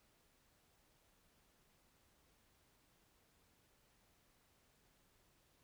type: silence
effects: pink hiss -74 dBFS RMS until 5.63 s